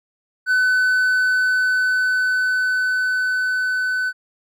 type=tone with level ramp; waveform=triangle; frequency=1507 Hz; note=F#6; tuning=31 cents sharp; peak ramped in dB=-12 to -17 dBFS; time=0.46-4.13 s; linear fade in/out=50 ms; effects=none